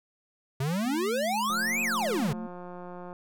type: exponential two-way sweep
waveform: square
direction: up then down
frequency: 128.2 to 2623 to 128.2 Hz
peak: -27 dBFS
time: 0.6-2.33 s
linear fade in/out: 5 ms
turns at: 1.82 s
type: tone with vibrato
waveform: sine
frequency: 220 Hz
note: A3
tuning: in tune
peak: -34 dBFS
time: 0.85-2.47 s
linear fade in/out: 5 ms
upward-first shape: sine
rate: 1.3 Hz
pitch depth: 57 cents each way
type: click train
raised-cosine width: 1 ms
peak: -29 dBFS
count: 291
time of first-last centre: 1.5-3.129 s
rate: 178 Hz
effects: none